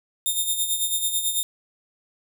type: tone with tremolo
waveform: 5% pulse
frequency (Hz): 3644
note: A#7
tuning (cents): -40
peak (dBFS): -12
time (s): 0.26-1.43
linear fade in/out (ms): 0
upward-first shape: sine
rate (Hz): 9.1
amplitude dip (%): 60
effects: none